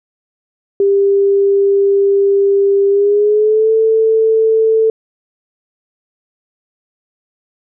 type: tone with pitch glide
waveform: sine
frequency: 397.3 to 443.4 Hz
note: G4 to A4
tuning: +23 to +13 cents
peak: -8 dBFS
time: 0.8-4.9 s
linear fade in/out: 2 ms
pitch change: +190 cents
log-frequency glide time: 2.89-3.72 s
effects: none